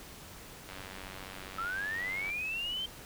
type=click train; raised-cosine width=0.3 ms; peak=-28 dBFS; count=154; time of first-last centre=0.69-2.301 s; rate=95 Hz
type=linear sweep; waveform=sine; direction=up; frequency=1300 to 3149 Hz; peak=-33 dBFS; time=1.58-2.86 s; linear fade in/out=5 ms
effects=pink hiss -49 dBFS RMS until 3.05 s